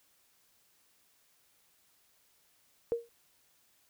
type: tone with exponential decay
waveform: sine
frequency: 467.8 Hz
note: A#4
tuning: 6 cents sharp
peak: -24 dBFS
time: 2.92-3.09 s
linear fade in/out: 0 ms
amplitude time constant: 36 ms
effects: white hiss -69 dBFS RMS until 3.89 s